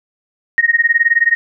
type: tone with tremolo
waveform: sine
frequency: 1864.7 Hz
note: A#6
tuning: in tune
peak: -6 dBFS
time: 0.58-1.35 s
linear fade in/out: 0 ms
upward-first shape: sine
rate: 19 Hz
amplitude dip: 95%
effects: none